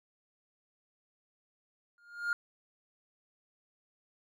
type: tone with exponential growth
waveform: triangle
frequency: 1414 Hz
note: F6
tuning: 21 cents sharp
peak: -23 dBFS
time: 1.98-2.33 s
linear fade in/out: 1 ms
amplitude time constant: 75 ms
effects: tanh soft clip ceiling -21 dBFS